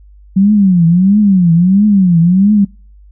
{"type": "tone with vibrato", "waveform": "sine", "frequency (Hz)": 187, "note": "F#3", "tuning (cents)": 19, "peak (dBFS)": -5, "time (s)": [0.36, 2.65], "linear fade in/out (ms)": 10, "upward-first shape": "triangle", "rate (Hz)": 1.5, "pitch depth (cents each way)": 240, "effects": ["noise-tail reverb RT60 0.4 s tail -26 dB re dry", "added 50 Hz sine -37 dBFS peak until 3.11 s"]}